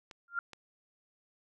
clicks, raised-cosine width 0.2 ms, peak -30 dBFS, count 2, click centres 0.112 / 0.533 s
sine tone with exponential growth, 1393 Hz, F6, 5 cents flat, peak -26 dBFS, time 0.28-0.39 s, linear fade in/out 2 ms, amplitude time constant 23 ms
effects none

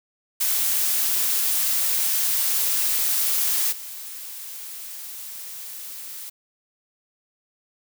blue noise with level steps, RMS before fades -22 / -36 dBFS, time 0.4-6.3 s, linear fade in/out 10 ms, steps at 3.71 s, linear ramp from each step 20 ms, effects none

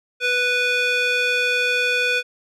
square tone with band-pass filter, 493.9 Hz, B4, in tune, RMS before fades -20 dBFS, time 0.2-2.23 s, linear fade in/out 50 ms, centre 2400 Hz, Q 1.9, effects none

